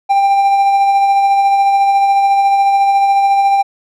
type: tone with tremolo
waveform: triangle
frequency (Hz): 792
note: G5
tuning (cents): +18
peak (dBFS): -5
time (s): 0.09-3.63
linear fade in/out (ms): 20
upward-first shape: sine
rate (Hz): 14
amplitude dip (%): 30
effects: none